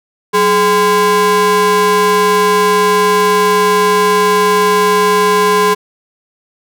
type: ring-modulated tone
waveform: square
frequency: 303.3 Hz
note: D#4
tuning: 44 cents flat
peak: -6 dBFS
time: 0.33-5.75 s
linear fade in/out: 20 ms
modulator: 724 Hz
effects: none